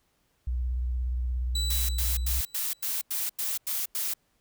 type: tone with vibrato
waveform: sine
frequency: 61.74 Hz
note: B1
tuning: in tune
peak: -26 dBFS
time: 0.47-2.41 s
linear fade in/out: 5 ms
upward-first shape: square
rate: 17 Hz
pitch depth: 57 cents each way
type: tone with exponential decay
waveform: 35% pulse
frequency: 3949 Hz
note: B7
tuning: 1 cent flat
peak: -26 dBFS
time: 1.55-3.03 s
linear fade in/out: 5 ms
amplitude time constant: 320 ms
type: noise bursts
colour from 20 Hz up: blue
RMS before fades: -30 dBFS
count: 9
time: 1.7-4.138 s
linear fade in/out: 5 ms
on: 190 ms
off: 91 ms
effects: pink hiss -71 dBFS RMS until 4.4 s